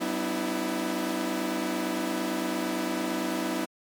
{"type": "tone cluster", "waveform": "sawtooth", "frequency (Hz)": [191, 249.7, 298.4, 327.3], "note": ["G3", "B3", "D4", "E4"], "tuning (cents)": [-45, 19, 28, -12], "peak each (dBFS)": [-32, -29, -30, -27], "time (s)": [0, 3.66], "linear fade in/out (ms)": 20, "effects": ["MP3 96 kbps"]}